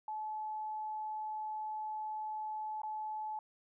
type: tone with dropouts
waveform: sine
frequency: 861 Hz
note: A5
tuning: 38 cents flat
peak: -37 dBFS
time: 0.08-3.39 s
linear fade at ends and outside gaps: 2 ms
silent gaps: 2.818-2.833 s
effects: none